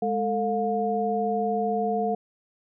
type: tone cluster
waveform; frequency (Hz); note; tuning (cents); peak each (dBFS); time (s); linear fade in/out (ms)
sine; 208.4 / 446.7 / 711; G#3 / A4 / F5; +6 / +26 / +31; -29 / -27 / -26; 0.02-2.15; 5
effects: none